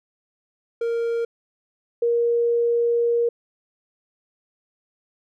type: tone pair in turn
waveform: triangle / sine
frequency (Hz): 465.3 / 471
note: A#4 / A#4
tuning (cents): -3 / +18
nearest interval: unison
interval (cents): 21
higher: second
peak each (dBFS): -19 / -17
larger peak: second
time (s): 0.81-1.25 / 2.02-3.29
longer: second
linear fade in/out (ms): 5
effects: none